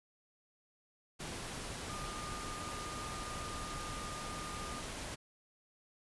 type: tone in noise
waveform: sine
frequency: 1215 Hz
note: D#6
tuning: 42 cents flat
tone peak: -45 dBFS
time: 1.88-4.82 s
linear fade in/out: 20 ms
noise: pink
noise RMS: -43 dBFS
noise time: 1.19-5.16 s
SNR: -5 dB
effects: resampled to 24000 Hz